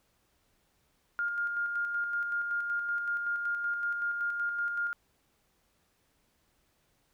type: tone with tremolo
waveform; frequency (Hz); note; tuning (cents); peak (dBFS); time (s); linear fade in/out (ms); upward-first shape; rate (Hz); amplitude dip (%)
sine; 1411; F6; +17; -28; 1.19-4.93; 0; square; 5.3; 35
effects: pink hiss -72 dBFS RMS until 7.13 s